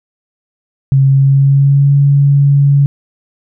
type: tone with pitch glide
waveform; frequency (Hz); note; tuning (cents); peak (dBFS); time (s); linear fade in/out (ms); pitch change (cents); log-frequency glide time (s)
sine; 135.7 to 141.05; C#3 to C#3; -36 to +30; -5; 0.92-2.86; 0; +66; 1.06-1.94
effects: none